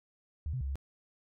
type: tone with pitch steps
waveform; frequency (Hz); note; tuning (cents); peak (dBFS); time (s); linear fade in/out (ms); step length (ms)
sine; 75.8 / 128.4 / 67.9 / 68.4; D#2 / C3 / C#2 / C#2; -45 / -32 / -35 / -23; -32; 0.46-0.756; 0; 74
effects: none